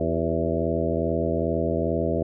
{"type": "harmonic tone with a mistuned harmonic", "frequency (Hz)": 82.4, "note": "E2", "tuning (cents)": 0, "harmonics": [1, 2, 3, 4, 5, 6, 7, 8], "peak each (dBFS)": [-30, -30, -30, -30, -30, -30, -30, -30], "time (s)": [0, 2.23], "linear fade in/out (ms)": 5, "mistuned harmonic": 5, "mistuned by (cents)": -58, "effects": []}